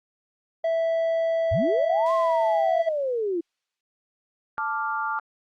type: tone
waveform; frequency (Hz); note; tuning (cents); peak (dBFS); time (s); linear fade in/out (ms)
triangle; 658; E5; -3; -19; 0.64-2.89; 5
type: linear two-way sweep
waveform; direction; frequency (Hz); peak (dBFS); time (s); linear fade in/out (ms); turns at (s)
sine; up then down; 65.41 to 1080 to 324.5; -23; 1.51-3.41; 10; 2.13
type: noise with exponential decay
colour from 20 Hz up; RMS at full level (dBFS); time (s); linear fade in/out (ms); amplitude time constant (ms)
blue; -36; 2.06-3.81; 2; 380
type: chord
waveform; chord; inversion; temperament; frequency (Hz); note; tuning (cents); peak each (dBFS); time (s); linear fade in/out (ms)
sine; D minor; second; equal; 880 / 1174.7 / 1396.9; A5 / D6 / F6; 0 / 0 / 0; -29; 4.58-5.19; 0
effects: low-pass 4000 Hz 12 dB/octave + Opus 48 kbps